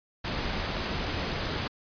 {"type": "noise", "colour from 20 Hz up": "pink", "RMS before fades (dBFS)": -31, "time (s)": [0.24, 1.68], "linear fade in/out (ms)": 10, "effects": ["resampled to 11025 Hz"]}